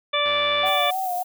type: harmonic tone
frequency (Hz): 584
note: D5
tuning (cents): -10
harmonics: 1 / 2 / 3 / 4 / 5 / 6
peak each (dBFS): -25 / -25 / -32 / -26 / -34 / -24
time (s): 0.13-0.91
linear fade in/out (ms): 10
type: click train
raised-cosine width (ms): 0.3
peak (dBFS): -19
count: 46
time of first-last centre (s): 0.26-0.689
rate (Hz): 105
type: tone with vibrato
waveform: sine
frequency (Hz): 738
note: F#5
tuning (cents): -5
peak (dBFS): -23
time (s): 0.63-1.23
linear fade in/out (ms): 5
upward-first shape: sine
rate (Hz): 3.4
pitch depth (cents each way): 59
type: noise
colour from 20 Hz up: violet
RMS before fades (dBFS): -36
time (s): 0.65-1.24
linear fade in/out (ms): 20
effects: none